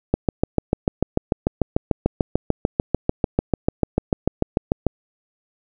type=click train; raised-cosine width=2 ms; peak=-3 dBFS; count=33; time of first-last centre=0.14-4.867 s; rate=6.77 Hz; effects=none